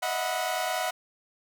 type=tone cluster; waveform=sawtooth; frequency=614 / 643 / 734 / 989 Hz; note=D#5 / E5 / F#5 / B5; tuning=-23 / -43 / -14 / +2 cents; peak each=-34 / -29 / -26 / -32 dBFS; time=0.02-0.91 s; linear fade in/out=10 ms; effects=none